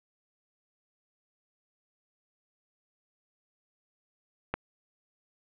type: click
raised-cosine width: 0.5 ms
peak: -14 dBFS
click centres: 4.54 s
effects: resampled to 8000 Hz + 7-bit